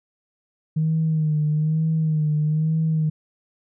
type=tone with vibrato; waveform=sine; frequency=155.56 Hz; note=D#3; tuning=in tune; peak=-17 dBFS; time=0.76-3.1 s; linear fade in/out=10 ms; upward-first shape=sine; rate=1.1 Hz; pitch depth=51 cents each way; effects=tanh soft clip ceiling -13 dBFS